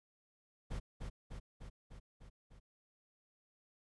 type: noise with echo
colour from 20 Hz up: brown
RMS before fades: -39 dBFS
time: 0.7-0.8 s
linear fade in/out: 20 ms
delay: 300 ms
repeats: 6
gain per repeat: -3 dB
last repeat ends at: 2.6 s
effects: resampled to 24000 Hz